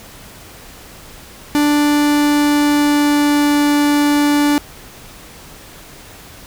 45% pulse tone with pitch glide, 293.7 to 291.7 Hz, D4 to D4, 0 to -12 cents, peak -11 dBFS, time 1.55-4.58 s, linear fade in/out 0 ms, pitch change -12 cents, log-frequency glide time 1.78-3.65 s, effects pink hiss -38 dBFS RMS until 6.46 s

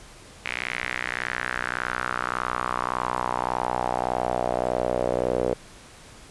sawtooth tone with band-pass filter sweep, 61.74 Hz, B1, in tune, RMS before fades -27 dBFS, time 0.45-5.54 s, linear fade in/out 5 ms, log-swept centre 2300 to 490 Hz, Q 3.7, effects pink hiss -47 dBFS RMS until 6.3 s + resampled to 24000 Hz

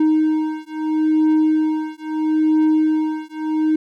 triangle beating tone pair, 311.1 / 311.86 Hz, D#4 / D#4, 0 / +4 cents, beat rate 0.76 Hz, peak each -16 dBFS, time 0-3.76 s, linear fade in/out 5 ms, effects none

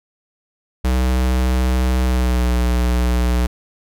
square tone with pitch glide, 63.3 to 60.93 Hz, B1 to B1, +43 to -23 cents, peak -15 dBFS, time 0.84-3.47 s, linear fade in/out 10 ms, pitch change -66 cents, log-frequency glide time 2.04-2.5 s, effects none

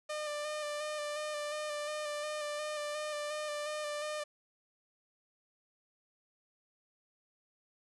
sawtooth tone with vibrato, 599 Hz, D5, 34 cents sharp, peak -32 dBFS, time 0.09-4.24 s, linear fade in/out 10 ms, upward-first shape square, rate 2.8 Hz, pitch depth 21 cents each way, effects resampled to 24000 Hz + 10-bit

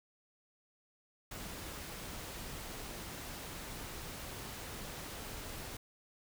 pink noise, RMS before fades -45 dBFS, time 1.31-5.77 s, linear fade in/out 5 ms, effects none

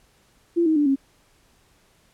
sine tone with pitch steps, 340.8 / 316.1 / 293.3 / 272.1 Hz, F4 / D#4 / D4 / C#4, -42 / +27 / -2 / -32 cents, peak -16 dBFS, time 0.56-0.96 s, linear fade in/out 20 ms, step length 100 ms, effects pink hiss -60 dBFS RMS until 2.13 s + low-pass 12000 Hz 12 dB/octave

